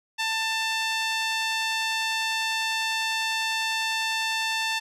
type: tone with band-pass filter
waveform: sawtooth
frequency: 890 Hz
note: A5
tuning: 20 cents sharp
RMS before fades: -27 dBFS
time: 0.18-4.8 s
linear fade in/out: 20 ms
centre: 3300 Hz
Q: 1
effects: none